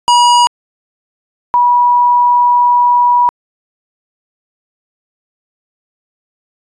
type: tone pair in turn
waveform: square / sine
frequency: 965 / 971.7 Hz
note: B5 / B5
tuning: -40 / -28 cents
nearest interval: unison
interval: 12 cents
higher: second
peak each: -6 dBFS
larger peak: neither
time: 0.08-0.47 / 1.54-3.29 s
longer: second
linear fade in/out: 0 ms
effects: resampled to 22050 Hz